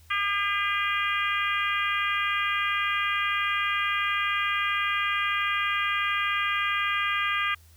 harmonic tone, 403.5 Hz, G#4, 50 cents flat, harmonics 3 / 4 / 5 / 6 / 7 / 8, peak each -28 / -31 / -30 / -31 / -35 / -37 dBFS, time 0.1-7.55 s, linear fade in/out 10 ms, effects added 81 Hz sine -52 dBFS peak until 7.76 s + white hiss -60 dBFS RMS until 7.76 s

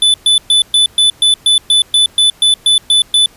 square tone bursts, 3493 Hz, A7, 13 cents flat, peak -7 dBFS, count 14, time 0.02-3.26 s, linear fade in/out 2 ms, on 120 ms, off 120 ms, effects pink hiss -44 dBFS RMS until 3.36 s + resampled to 32000 Hz

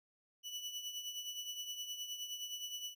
30% pulse tone with tremolo, 2961 Hz, F#7, 1 cent sharp, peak -36 dBFS, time 0.43-2.95 s, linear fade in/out 50 ms, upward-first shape triangle, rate 9.6 Hz, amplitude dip 65%, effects none

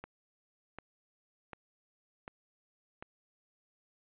click train, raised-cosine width 0.5 ms, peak -28 dBFS, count 5, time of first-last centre 0.04-3.025 s, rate 1.34 Hz, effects resampled to 8000 Hz

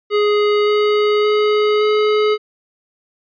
square tone with pitch steps, 416.4 / 419.1 / 421.7 / 424.4 Hz, G#4 / G#4 / G#4 / G#4, +5 / +16 / +26 / +38 cents, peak -13 dBFS, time 0.1-2.38 s, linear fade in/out 50 ms, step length 570 ms, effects resampled to 11025 Hz

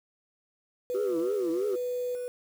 sine tone with tremolo, 493.9 Hz, B4, in tune, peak -28 dBFS, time 0.9-2.28 s, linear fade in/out 0 ms, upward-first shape square, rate 1.2 Hz, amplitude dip 30%
sine tone with vibrato, 370 Hz, F#4, in tune, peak -25 dBFS, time 0.94-1.76 s, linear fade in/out 10 ms, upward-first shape triangle, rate 3.1 Hz, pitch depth 250 cents each way
effects tanh soft clip ceiling -22 dBFS + 8-bit

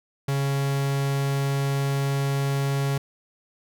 45% pulse tone, 138.59 Hz, C#3, in tune, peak -22 dBFS, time 0.28-2.98 s, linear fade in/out 5 ms, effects none

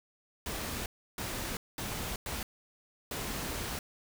pink noise bursts at uneven times, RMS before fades -37 dBFS, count 5, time 0.46-0.86 / 1.18-1.57 / 1.78-2.16 / 2.26-2.43 / 3.11-3.79 s, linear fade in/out 2 ms, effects none

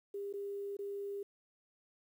sine tone with dropouts, 401.6 Hz, G4, 42 cents sharp, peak -38 dBFS, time 0.14-1.23 s, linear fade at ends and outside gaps 5 ms, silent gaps 0.328-0.337 / 0.769-0.789 s, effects 11-bit

